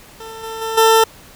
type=tone with level steps; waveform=20% pulse; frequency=447 Hz; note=A4; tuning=27 cents sharp; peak=-26 / -21 / -16 / -4 dBFS; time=0.2-1.04 s; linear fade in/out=5 ms; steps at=0.43 / 0.61 / 0.77 s; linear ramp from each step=10 ms; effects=pink hiss -43 dBFS RMS until 1.35 s